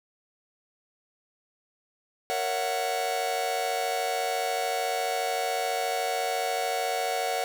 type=chord; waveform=45% pulse; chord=F# dominant seventh; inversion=first; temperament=just; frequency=462.5 / 555 / 666 / 740 Hz; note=A#4 / C#5 / E5 / F#5; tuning=-14 / +2 / +18 / 0 cents; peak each=-34 / -34 / -35 / -29 dBFS; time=2.3-7.44 s; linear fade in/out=0 ms; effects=none